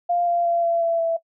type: tone with pitch steps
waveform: sine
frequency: 698.5 / 691.3 / 684.1 / 677 / 670 / 663.1 Hz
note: F5 / F5 / F5 / E5 / E5 / E5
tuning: 0 / -18 / -36 / +46 / +28 / +10 cents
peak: -18 dBFS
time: 0.09-1.17 s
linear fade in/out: 10 ms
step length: 180 ms
effects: noise-tail reverb RT60 0.1 s tail -18 dB re dry